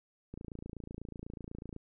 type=click train; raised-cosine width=3 ms; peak=-30 dBFS; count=41; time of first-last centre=0.34-1.763 s; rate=28.1 Hz; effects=none